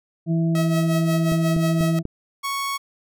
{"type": "harmonic tone", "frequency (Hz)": 164.81, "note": "E3", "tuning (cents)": 0, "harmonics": [1, 2, 4], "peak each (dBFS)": [-18, -26, -34], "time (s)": [0.26, 2.03], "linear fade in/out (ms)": 50}
{"type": "tone with tremolo", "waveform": "sawtooth", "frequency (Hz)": 643, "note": "E5", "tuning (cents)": -43, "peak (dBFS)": -20, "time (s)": [0.55, 1.99], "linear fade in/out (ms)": 2, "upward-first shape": "sine", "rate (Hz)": 5.6, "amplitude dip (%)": 65}
{"type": "click train", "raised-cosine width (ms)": 3, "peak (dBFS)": -15, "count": 4, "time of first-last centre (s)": [1.32, 2.053], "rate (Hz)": 4.09}
{"type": "tone", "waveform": "sawtooth", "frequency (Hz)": 1108.7, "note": "C#6", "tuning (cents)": 0, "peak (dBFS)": -20, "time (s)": [2.43, 2.78], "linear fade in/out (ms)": 20}
{"effects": []}